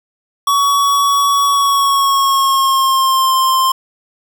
square tone with pitch glide, 1126 to 1050.6 Hz, C#6 to C6, +27 to +7 cents, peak -11 dBFS, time 0.47-3.72 s, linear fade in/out 5 ms, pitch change -120 cents, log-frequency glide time 1.48-3.35 s, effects 7-bit

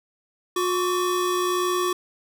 square tone pair together, 359.2 / 1139 Hz, F4 / C#6, +49 / +47 cents, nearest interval octave + minor sixth, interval 1998 cents, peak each -24 / -26 dBFS, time 0.56-1.93 s, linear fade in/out 5 ms, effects none

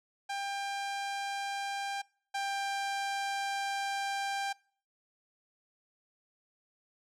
sawtooth tone pair in turn, 796 / 792.6 Hz, G5 / G5, +26 / +19 cents, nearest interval unison, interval 7 cents, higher first, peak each -30 / -28 dBFS, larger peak second, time 0.29-2.02 / 2.34-4.53 s, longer second, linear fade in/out 10 ms, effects noise-tail reverb RT60 0.5 s tail -25 dB re dry + low-pass 8000 Hz 12 dB/octave

